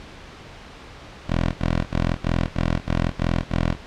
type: tone bursts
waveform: 10% pulse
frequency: 42.31 Hz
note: E1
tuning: 46 cents sharp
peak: -11 dBFS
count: 8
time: 1.27-3.759 s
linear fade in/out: 50 ms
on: 270 ms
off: 47 ms
effects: pink hiss -41 dBFS RMS until 3.86 s + low-pass 4000 Hz 12 dB/octave